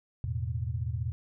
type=chord; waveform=sine; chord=E suspended fourth; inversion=none; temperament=equal with one note detuned; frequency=82.41 / 107.99 / 123.47 Hz; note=E2 / A2 / B2; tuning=0 / -32 / 0 cents; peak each=-34 dBFS; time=0.24-1.12 s; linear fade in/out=0 ms; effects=none